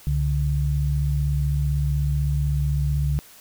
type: tone pair together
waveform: sine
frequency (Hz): 67.1 / 143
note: C2 / D3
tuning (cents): +44 / -46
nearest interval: octave + minor second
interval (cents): 1310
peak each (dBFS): -22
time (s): 0.07-3.19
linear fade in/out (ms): 0
effects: white hiss -48 dBFS RMS until 3.4 s